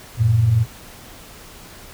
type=tone pair together; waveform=sine; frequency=92.5 / 114.74 Hz; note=F#2 / A#2; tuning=0 / -27 cents; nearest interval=major third; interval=373 cents; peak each=-21 / -13 dBFS; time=0.17-0.66 s; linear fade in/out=50 ms; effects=pink hiss -41 dBFS RMS until 1.93 s